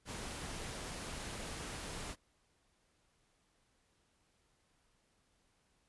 pink noise, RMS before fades -44 dBFS, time 0.05-2.16 s, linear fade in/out 50 ms, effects pink hiss -75 dBFS RMS until 5.88 s + resampled to 24000 Hz

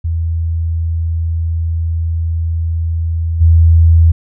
sine tone with level steps, 82.41 Hz, E2, in tune, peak -13 / -4 dBFS, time 0.04-4.12 s, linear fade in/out 10 ms, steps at 3.4 s, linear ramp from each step 20 ms, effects none

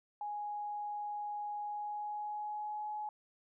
sine tone with pitch glide, 830.6 to 844.6 Hz, G#5 to G#5, 0 to +29 cents, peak -37 dBFS, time 0.21-3.09 s, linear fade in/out 2 ms, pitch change +29 cents, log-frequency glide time 1.62-2.88 s, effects none

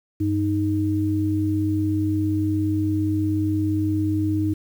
sine tone pair together, 97.99 / 311.1 Hz, G2 / D#4, 0 / 0 cents, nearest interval octave + minor sixth, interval 2000 cents, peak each -23 / -21 dBFS, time 0.2-4.54 s, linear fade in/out 10 ms, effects 8-bit

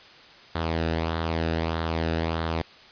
sawtooth tone with flanger, 81.7 Hz, E2, 15 cents flat, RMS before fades -27 dBFS, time 0.55-2.62 s, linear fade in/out 5 ms, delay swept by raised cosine 0.39 to 0.94 ms, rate 1.6 Hz, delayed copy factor -0.55, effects white hiss -49 dBFS RMS until 2.91 s + resampled to 11025 Hz

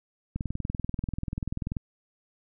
click train, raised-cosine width 5 ms, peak -18 dBFS, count 30, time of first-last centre 0.36-1.768 s, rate 20.6 Hz, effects none

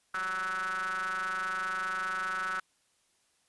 square ring-modulated tone, 92.5 Hz, F#2, in tune, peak -29 dBFS, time 0.14-2.6 s, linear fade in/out 5 ms, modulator 1400 Hz, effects white hiss -71 dBFS RMS until 3.48 s + resampled to 24000 Hz

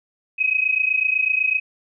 sine tone pair together, 2520 / 2548 Hz, D#7 / D#7, +21 / +41 cents, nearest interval unison, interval 20 cents, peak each -20 dBFS, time 0.38-1.6 s, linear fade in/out 20 ms, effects none

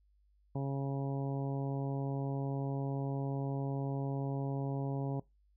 harmonic tone, 137.6 Hz, C#3, 12 cents flat, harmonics 1 / 2 / 3 / 4 / 5 / 6 / 7, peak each -34 / -40 / -44 / -46 / -48 / -50 / -51 dBFS, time 0.55-5.2 s, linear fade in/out 5 ms, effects noise-tail reverb RT60 0.2 s tail -22 dB re dry + added 50 Hz sine -66 dBFS peak until 5.56 s

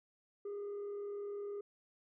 sine tone with frequency modulation, 407 Hz, G#4, 35 cents flat, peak -37 dBFS, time 0.45-1.61 s, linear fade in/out 5 ms, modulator 39.9 Hz, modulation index 0.25, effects tanh soft clip ceiling -39 dBFS

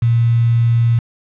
sine tone with quantisation, 116.9 Hz, A#2, 5 cents sharp, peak -10 dBFS, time 0.02-0.99 s, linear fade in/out 5 ms, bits 5, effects low-pass 2000 Hz 12 dB/octave

